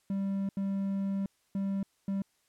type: tone bursts at uneven times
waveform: triangle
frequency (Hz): 196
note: G3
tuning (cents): 0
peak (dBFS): -27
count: 4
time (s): 0.1-0.49 / 0.57-1.26 / 1.55-1.83 / 2.08-2.22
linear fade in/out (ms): 2
effects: white hiss -72 dBFS RMS until 2.48 s + low-pass 11000 Hz 12 dB/octave